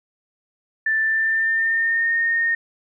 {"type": "tone with pitch glide", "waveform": "sine", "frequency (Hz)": [1767, 1841], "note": ["A6", "A#6"], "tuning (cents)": [7, -22], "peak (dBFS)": -17, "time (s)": [0.86, 2.55], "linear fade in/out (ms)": 5, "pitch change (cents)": 71, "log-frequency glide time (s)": [1, 2.13], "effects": []}